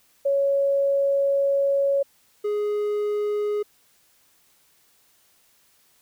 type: tone pair in turn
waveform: sine / triangle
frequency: 556 / 416.5 Hz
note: C#5 / G#4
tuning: +5 / +5 cents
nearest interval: perfect fourth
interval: 500 cents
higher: first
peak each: -18 / -20 dBFS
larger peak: first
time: 0.25-2.03 / 2.44-3.63 s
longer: first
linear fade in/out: 10 ms
effects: white hiss -61 dBFS RMS until 6.01 s